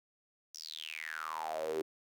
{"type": "tone with high-pass filter sweep", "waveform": "sawtooth", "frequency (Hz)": 79.2, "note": "D#2", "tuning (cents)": 31, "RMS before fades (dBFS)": -40, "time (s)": [0.54, 1.82], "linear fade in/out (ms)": 5, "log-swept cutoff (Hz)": [5800, 360], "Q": 9.8, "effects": []}